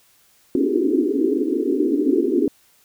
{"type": "band-pass noise", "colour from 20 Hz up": "pink", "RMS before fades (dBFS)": -19, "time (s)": [0.55, 2.48], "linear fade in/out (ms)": 2, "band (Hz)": [250, 430], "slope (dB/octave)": 96, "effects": ["white hiss -57 dBFS RMS until 2.84 s"]}